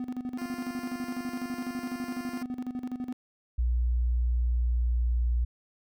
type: tone with tremolo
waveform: triangle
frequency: 250 Hz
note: B3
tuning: 21 cents sharp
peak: -28 dBFS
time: 0-3.13 s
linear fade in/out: 2 ms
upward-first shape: square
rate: 12 Hz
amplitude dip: 75%
type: tone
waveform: 10% pulse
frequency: 349.2 Hz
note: F4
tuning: in tune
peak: -32 dBFS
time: 0.38-2.43 s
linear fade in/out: 5 ms
type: tone with pitch glide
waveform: sine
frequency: 60.1 to 59.51 Hz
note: B1 to A#1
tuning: -46 to +36 cents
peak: -23 dBFS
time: 3.58-5.45 s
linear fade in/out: 10 ms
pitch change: -18 cents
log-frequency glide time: 4.32-5.23 s
effects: none